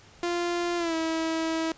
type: tone with pitch glide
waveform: sawtooth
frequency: 347.3 to 324 Hz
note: F4 to E4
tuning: -10 to -30 cents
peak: -22 dBFS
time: 0.23-1.72 s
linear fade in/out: 2 ms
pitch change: -120 cents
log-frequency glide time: 0.77-0.95 s
effects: pink hiss -53 dBFS RMS until 1.77 s + resampled to 16000 Hz